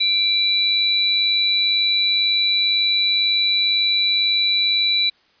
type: tone pair together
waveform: sine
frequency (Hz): 2349 / 3951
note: D7 / B7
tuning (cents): 0 / 0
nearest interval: major sixth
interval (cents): 900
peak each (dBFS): -23 / -16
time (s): 0-5.1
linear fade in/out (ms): 10
effects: white hiss -58 dBFS RMS until 5.4 s + resampled to 11025 Hz